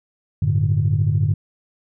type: chord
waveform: sine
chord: G suspended second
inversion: none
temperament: equal with one note detuned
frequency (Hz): 96.48 / 110 / 146.83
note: G2 / A2 / D3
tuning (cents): -27 / 0 / 0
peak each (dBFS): -19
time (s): 0.42-1.34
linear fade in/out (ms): 5
effects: tanh soft clip ceiling -8 dBFS